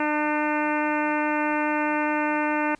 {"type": "harmonic tone", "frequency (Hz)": 300.8, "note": "D4", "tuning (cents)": 42, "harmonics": [1, 2, 3, 4, 5, 6, 7, 8, 9], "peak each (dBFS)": [-26, -30, -27, -34, -31, -34, -35, -36, -38], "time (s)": [0, 2.75], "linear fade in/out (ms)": 2, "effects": ["pink hiss -58 dBFS RMS until 2.79 s", "resampled to 22050 Hz"]}